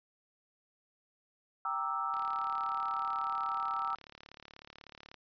sine chord, E half-diminished seventh, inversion first, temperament equal, 784 / 932.3 / 1174.7 / 1318.5 Hz, G5 / Bb5 / D6 / E6, 0 / 0 / 0 / 0 cents, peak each -40 / -40 / -39 / -34 dBFS, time 1.65-3.95 s, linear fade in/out 2 ms
click train, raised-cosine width 0.2 ms, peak -32 dBFS, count 110, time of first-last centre 2.14-5.143 s, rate 36.3 Hz
effects resampled to 11025 Hz

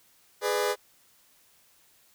sawtooth chord, G# diminished, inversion none, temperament just, 415.3 / 498.4 / 598 Hz, G#4 / B4 / D5, 0 / +16 / +31 cents, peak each -24 / -25 / -28 dBFS, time 0.41-0.76 s, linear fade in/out 50 ms, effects white hiss -62 dBFS RMS until 2.14 s

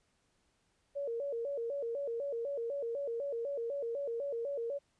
sine tone with vibrato, 512 Hz, C5, 38 cents flat, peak -34 dBFS, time 0.95-4.79 s, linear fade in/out 20 ms, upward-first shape square, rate 4 Hz, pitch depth 170 cents each way, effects pink hiss -75 dBFS RMS until 4.99 s + resampled to 22050 Hz

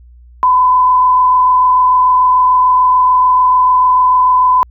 sine tone with frequency modulation, 1008 Hz, B5, 35 cents sharp, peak -6 dBFS, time 0.43-4.63 s, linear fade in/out 0 ms, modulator 26.8 Hz, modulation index 0.47, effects added 60 Hz sine -37 dBFS peak until 4.7 s

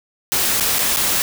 white noise with dropouts, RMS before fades -18 dBFS, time 0.32-1.22 s, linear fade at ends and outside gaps 0 ms, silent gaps 0.599-0.607 / 0.785-0.791 / 0.962-0.97 s, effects none

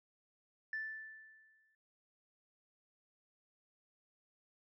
sine tone with exponential decay, 1760 Hz, A6, in tune, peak -35 dBFS, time 0.73-1.75 s, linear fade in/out 2 ms, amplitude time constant 220 ms, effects tanh soft clip ceiling -33 dBFS

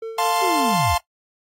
triangle tone with tremolo, 450 Hz, A4, 39 cents sharp, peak -23 dBFS, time 0.02-0.74 s, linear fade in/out 5 ms, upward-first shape sine, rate 5.2 Hz, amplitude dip 50%
45% pulse chord, F major, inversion none, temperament equal, 698.5 / 880 / 1046.5 Hz, F5 / A5 / C6, 0 / 0 / 0 cents, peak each -23 dBFS, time 0.18-0.98 s, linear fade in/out 5 ms
sine linear sweep, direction down, 400 to 55.8 Hz, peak -22 dBFS, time 0.41-0.96 s, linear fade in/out 20 ms
effects noise-tail reverb RT60 0.1 s tail -17 dB re dry + AAC 48 kbps

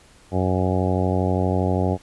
harmonic tone, 92.5 Hz, F#2, in tune, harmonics 1 / 2 / 3 / 4 / 5 / 6 / 7 / 8 / 9, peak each -22 / -25 / -27 / -28 / -29 / -30 / -30 / -31 / -32 dBFS, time 0.31-1.98 s, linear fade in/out 50 ms, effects pink hiss -52 dBFS RMS until 2.02 s + resampled to 24000 Hz

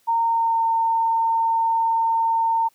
sine tone with pitch glide, 920 to 909.4 Hz, A#5 to A#5, -23 to -43 cents, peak -17 dBFS, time 0.07-2.69 s, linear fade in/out 20 ms, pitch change -20 cents, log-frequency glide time 0.24-0.64 s, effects white hiss -62 dBFS RMS until 2.74 s + high-pass 80 Hz 12 dB/octave

